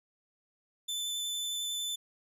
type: tone with vibrato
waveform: sawtooth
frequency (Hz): 3520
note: A7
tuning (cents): 0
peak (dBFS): -30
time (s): 0.88-1.96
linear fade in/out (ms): 10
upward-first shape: sine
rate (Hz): 11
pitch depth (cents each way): 10
effects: resampled to 32000 Hz